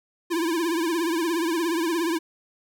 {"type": "tone with vibrato", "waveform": "square", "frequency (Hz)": 333.7, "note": "E4", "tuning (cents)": 21, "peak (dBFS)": -23, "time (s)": [0.3, 2.19], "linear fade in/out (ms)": 20, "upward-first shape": "triangle", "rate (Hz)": 17, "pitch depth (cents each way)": 120, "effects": []}